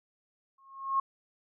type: tone with exponential growth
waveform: sine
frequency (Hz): 1083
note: C#6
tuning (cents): -41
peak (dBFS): -22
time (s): 0.58-1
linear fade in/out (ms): 5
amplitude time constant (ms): 91
effects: none